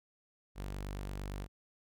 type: tone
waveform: sawtooth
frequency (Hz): 48.77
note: G1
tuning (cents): -8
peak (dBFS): -35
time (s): 0.55-1.48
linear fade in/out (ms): 50
effects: none